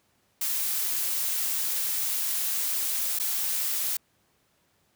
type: noise with dropouts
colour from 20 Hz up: blue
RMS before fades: -28 dBFS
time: 0.41-3.97 s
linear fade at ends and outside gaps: 5 ms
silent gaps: 3.189-3.197 s
effects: pink hiss -68 dBFS RMS until 4.95 s + high-pass 80 Hz 12 dB/octave